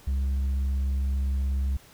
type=tone with tanh clipping; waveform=triangle; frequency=67.4 Hz; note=C#2; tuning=48 cents flat; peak=-24 dBFS; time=0.07-1.77 s; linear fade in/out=5 ms; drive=8 dB; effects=pink hiss -53 dBFS RMS until 1.93 s